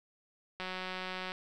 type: click train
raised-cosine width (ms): 0.3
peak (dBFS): -23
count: 134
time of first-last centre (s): 0.6-1.319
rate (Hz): 185
effects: none